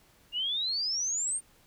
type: exponential sweep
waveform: sine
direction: up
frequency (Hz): 2794 to 8950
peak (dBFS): -28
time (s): 0.32-1.41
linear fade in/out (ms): 50
effects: pink hiss -62 dBFS RMS until 1.66 s